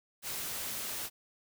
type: noise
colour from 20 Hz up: white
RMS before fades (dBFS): -38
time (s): 0.22-1.1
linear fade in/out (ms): 50
effects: none